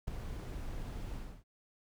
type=noise with ADSR envelope; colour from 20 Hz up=brown; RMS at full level=-34 dBFS; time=0.07-1.44 s; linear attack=11 ms; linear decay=3 ms; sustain=-7 dB; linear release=280 ms; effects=none